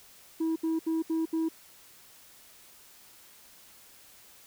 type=tone bursts; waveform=sine; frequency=323.7 Hz; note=E4; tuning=31 cents flat; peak=-23 dBFS; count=5; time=0.4-1.488 s; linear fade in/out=10 ms; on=160 ms; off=72 ms; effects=tanh soft clip ceiling -25 dBFS + white hiss -55 dBFS RMS until 4.46 s